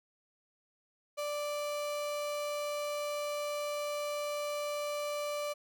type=tone; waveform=35% pulse; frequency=587.3 Hz; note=D5; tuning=in tune; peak=-32 dBFS; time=1.17-5.54 s; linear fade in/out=20 ms; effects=none